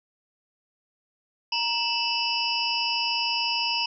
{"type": "tone cluster", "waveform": "sine", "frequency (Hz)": [933, 2640, 2950, 4924, 5340], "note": ["A#5", "E7", "F#7", "D#8", "E8"], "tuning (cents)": [1, 2, -6, -19, 22], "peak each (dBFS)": -30, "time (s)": [1.52, 3.86], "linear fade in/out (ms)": 5, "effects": []}